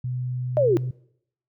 sine tone with pitch glide, 125.6 to 126.55 Hz, B2 to B2, +30 to +43 cents, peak -25 dBFS, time 0.04-0.91 s, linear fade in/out 5 ms, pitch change +13 cents, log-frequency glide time 0.65-0.75 s
sine linear sweep, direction down, 627 to 320.6 Hz, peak -16 dBFS, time 0.57-0.77 s, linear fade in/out 0 ms
effects noise-tail reverb RT60 0.7 s tail -24 dB re dry

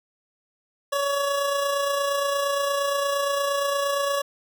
25% pulse tone with amplitude modulation, 563 Hz, C#5, 27 cents sharp, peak -17 dBFS, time 0.92-4.22 s, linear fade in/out 10 ms, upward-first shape sine, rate 28.6 Hz, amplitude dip 35%, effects none

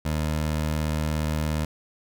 20% pulse tone, 77.1 Hz, D#2, 15 cents flat, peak -19 dBFS, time 0.05-1.65 s, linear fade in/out 5 ms, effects none

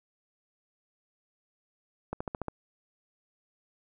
accelerating click train, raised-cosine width 1 ms, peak -19 dBFS, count 6, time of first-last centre 2.13-2.483 s, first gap 75 ms, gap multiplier 0.97, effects none

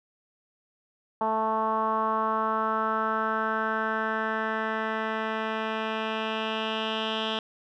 10% pulse tone with low-pass filter sweep, 220 Hz, A3, in tune, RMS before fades -28 dBFS, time 1.21-7.39 s, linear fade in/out 2 ms, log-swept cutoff 950 to 3200 Hz, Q 4.1, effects none

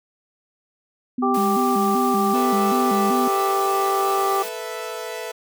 sine tone with vibrato, 227 Hz, A#3, 46 cents flat, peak -21 dBFS, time 1.18-3.28 s, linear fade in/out 5 ms, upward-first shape square, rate 2.6 Hz, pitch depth 170 cents each way
harmonic tone, 392 Hz, G4, in tune, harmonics 1 / 2 / 3, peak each -23 / -23 / -22 dBFS, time 1.22-4.43 s, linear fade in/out 10 ms
white high-pass noise, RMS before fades -35 dBFS, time 1.34-4.49 s, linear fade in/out 5 ms, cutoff 160 Hz, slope 96 dB/octave
sawtooth chord, A suspended second, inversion none, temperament equal, 440 / 493.9 / 659.3 Hz, A4 / B4 / E5, 0 / 0 / 0 cents, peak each -29 dBFS, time 2.34-5.32 s, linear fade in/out 10 ms
effects none

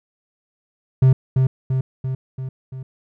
triangle tone with echo, 130.81 Hz, C3, in tune, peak -7 dBFS, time 1.02-1.13 s, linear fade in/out 5 ms, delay 340 ms, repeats 5, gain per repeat -4 dB, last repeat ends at 2.83 s, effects none

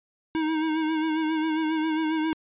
square tone with vibrato, 315.2 Hz, D#4, 23 cents sharp, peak -24 dBFS, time 0.35-2.33 s, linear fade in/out 0 ms, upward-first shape sine, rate 7.4 Hz, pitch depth 41 cents each way, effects resampled to 8000 Hz

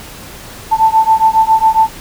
sine beating tone pair, 882 / 889.3 Hz, A5 / A5, +4 / +18 cents, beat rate 7.3 Hz, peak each -10 dBFS, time 0.71-1.89 s, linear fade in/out 20 ms, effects pink hiss -32 dBFS RMS until 2 s

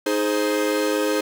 45% pulse chord, Ab major, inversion second, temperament equal with one note detuned, 311.1 / 418.9 / 523.3 Hz, Eb4 / Ab4 / C5, 0 / +15 / 0 cents, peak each -24 dBFS, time 0.06-1.21 s, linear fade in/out 5 ms, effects none

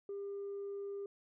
sine tone, 400 Hz, G4, 35 cents sharp, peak -38 dBFS, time 0.09-1.06 s, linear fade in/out 2 ms, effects tanh soft clip ceiling -37 dBFS

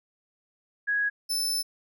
sine / sawtooth tone pair in turn, 1661.2 / 5274 Hz, G#6 / E8, 0 / 0 cents, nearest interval octave + minor sixth, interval 2000 cents, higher second, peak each -23 / -23 dBFS, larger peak neither, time 0.87-1.1 / 1.29-1.63 s, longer second, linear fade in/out 20 ms, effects none

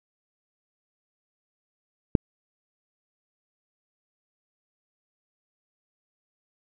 click, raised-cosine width 3 ms, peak -4 dBFS, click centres 2.152 s, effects none

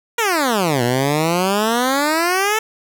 10% pulse exponential two-way sweep, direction down then up, 484.6 to 117.9 to 445.5 Hz, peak -7 dBFS, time 0.18-2.59 s, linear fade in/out 5 ms, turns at 0.83 s, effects none

